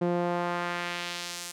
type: tone with band-pass filter sweep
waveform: sawtooth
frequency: 174.61 Hz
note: F3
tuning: in tune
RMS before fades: -31 dBFS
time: 0.01-1.52 s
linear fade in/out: 10 ms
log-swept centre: 380 to 8300 Hz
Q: 1
effects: none